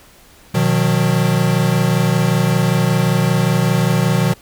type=chord; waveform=square; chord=B major; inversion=none; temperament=equal with one note detuned; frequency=123.47 / 155.56 / 180.77 Hz; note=B2 / D#3 / F#3; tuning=0 / 0 / -40 cents; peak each=-18 dBFS; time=0.54-4.34 s; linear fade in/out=10 ms; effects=pink hiss -46 dBFS RMS until 4.41 s